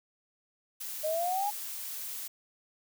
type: noise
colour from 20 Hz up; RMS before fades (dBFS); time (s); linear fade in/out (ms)
blue; -39; 0.8-2.28; 10
type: exponential sweep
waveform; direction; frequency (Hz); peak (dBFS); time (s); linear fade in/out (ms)
sine; up; 606 to 840; -28; 1.03-1.51; 20
effects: none